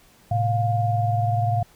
sine tone cluster, 109.8 / 130.2 / 705 Hz, A2 / C3 / F5, -3 / -8 / +16 cents, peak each -21 / -29 / -23 dBFS, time 0.31-1.63 s, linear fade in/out 5 ms, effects pink hiss -55 dBFS RMS until 1.75 s

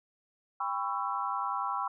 sine chord, C# half-diminished seventh, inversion second, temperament just, 798.3 / 997.9 / 1108.7 / 1330.5 Hz, G5 / B5 / C#6 / E6, +31 / +18 / 0 / +16 cents, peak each -36 / -35 / -35 / -36 dBFS, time 0.6-1.88 s, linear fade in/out 5 ms, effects none

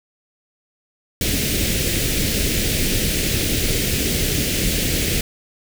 pink band-stop noise, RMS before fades -20 dBFS, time 1.21-5.21 s, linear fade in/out 2 ms, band 500 to 2000 Hz, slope 24 dB/octave, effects none

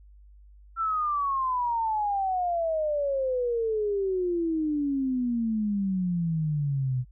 sine exponential sweep, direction down, 1355 to 123.47 Hz, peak -24 dBFS, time 0.76-7.05 s, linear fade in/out 50 ms, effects added 50 Hz sine -49 dBFS peak until 7.11 s

